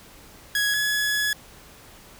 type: tone pair in turn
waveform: sawtooth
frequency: 1668 / 1692.3 Hz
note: G#6 / G#6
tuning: +7 / +32 cents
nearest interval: unison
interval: 25 cents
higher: second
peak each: -17 / -18 dBFS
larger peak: first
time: 0.55-0.74 / 0.74-1.33 s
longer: second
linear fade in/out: 2 ms
effects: pink hiss -48 dBFS RMS until 2.19 s

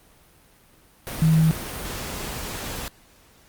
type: tone in noise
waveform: sine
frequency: 160 Hz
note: D#3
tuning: 49 cents sharp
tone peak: -14 dBFS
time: 1.22-1.51 s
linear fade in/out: 0 ms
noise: pink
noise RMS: -32 dBFS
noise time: 1.07-2.88 s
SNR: +15 dB
effects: pink hiss -55 dBFS RMS until 3.48 s + Opus 32 kbps

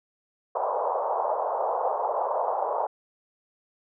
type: band-pass noise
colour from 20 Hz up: white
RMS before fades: -27 dBFS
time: 0.55-2.87 s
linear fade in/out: 5 ms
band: 480 to 1000 Hz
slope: 48 dB/octave
effects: none

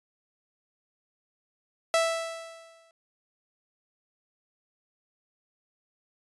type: tone with exponential decay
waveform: sawtooth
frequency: 659.3 Hz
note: E5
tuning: in tune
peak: -16 dBFS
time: 1.94-2.91 s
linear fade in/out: 1 ms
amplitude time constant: 210 ms
effects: resampled to 24000 Hz

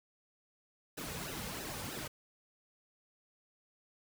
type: noise with flanger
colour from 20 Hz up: pink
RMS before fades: -42 dBFS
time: 0.97-2.08 s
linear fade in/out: 10 ms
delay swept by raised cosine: 0.89 to 3.09 ms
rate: 3.1 Hz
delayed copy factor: -0.75
effects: none

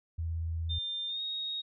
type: tone with vibrato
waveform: sine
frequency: 82.3 Hz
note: E2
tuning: 2 cents flat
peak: -31 dBFS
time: 0.18-0.79 s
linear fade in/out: 10 ms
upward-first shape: square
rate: 17 Hz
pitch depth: 12 cents each way
type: tone with pitch glide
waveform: sine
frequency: 3600 to 3751 Hz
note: A7 to A#7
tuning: +39 to +10 cents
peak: -33 dBFS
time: 0.69-1.62 s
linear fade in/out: 20 ms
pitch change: +71 cents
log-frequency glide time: 1.07-1.22 s
effects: none

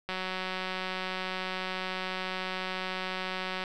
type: click train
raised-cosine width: 0.3 ms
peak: -18 dBFS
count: 661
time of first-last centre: 0.09-3.638 s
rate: 186 Hz
effects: none

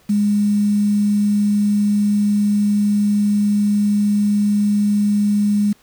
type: tone with quantisation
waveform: sine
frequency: 206.2 Hz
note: G#3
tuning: 12 cents flat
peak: -13 dBFS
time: 0.09-5.73 s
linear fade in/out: 10 ms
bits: 6
effects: pink hiss -54 dBFS RMS until 5.82 s

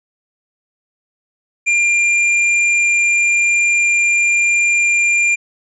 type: tone with hard clipping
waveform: sine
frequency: 2393 Hz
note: D7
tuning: 32 cents sharp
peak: -13 dBFS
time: 1.66-5.36 s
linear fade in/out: 20 ms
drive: 9 dB
effects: resampled to 22050 Hz

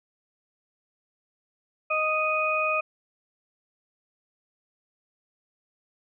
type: harmonic tone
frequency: 622.3 Hz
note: D#5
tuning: in tune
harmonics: 1 / 2 / 4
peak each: -28 / -27 / -26 dBFS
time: 1.9-2.81 s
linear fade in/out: 10 ms
effects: none

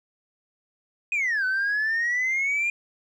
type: exponential two-way sweep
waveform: sine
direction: down then up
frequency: 2529 to 1500 to 2423 Hz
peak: -20 dBFS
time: 1.12-2.7 s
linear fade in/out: 2 ms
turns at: 1.45 s
effects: tanh soft clip ceiling -20 dBFS + 10-bit

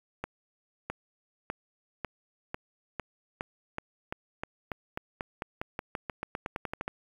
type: accelerating click train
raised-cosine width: 0.5 ms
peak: -18 dBFS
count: 26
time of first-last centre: 0.24-6.879 s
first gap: 660 ms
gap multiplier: 0.91
effects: 8-bit

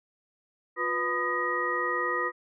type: tone cluster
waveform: sine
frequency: 355.8 / 493.1 / 1004 / 1237 / 1895 Hz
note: F4 / B4 / B5 / D#6 / A#6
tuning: +32 / -3 / +28 / -10 / +28 cents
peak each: -35 / -34 / -36 / -30 / -30 dBFS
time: 0.76-2.32 s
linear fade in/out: 50 ms
effects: none

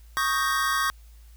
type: chord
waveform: square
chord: Eb dominant seventh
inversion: third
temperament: equal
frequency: 1108.7 / 1244.5 / 1568 / 1864.7 Hz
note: Db6 / Eb6 / G6 / Bb6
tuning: 0 / 0 / 0 / 0 cents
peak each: -27 / -30 / -29 / -31 dBFS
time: 0.17-0.9 s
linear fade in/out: 0 ms
effects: added 56 Hz sine -46 dBFS peak until 1.36 s + white hiss -61 dBFS RMS until 1.36 s

